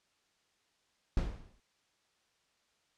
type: noise with exponential decay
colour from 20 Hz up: brown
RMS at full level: -29 dBFS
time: 1.17-1.6 s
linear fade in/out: 2 ms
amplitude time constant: 93 ms
effects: white hiss -74 dBFS RMS until 2.97 s + low-pass 6000 Hz 12 dB/octave